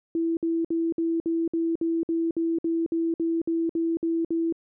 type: tone bursts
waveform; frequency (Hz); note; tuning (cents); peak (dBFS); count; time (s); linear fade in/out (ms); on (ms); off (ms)
sine; 330.7; E4; +6; -22; 16; 0.15-4.525; 2; 220; 57
effects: none